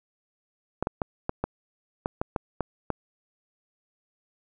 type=clicks; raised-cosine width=1 ms; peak=-12 dBFS; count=10; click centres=0.826 / 0.871 / 1.018 / 1.294 / 1.44 / 2.059 / 2.215 / 2.362 / 2.607 / 2.903 s; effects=none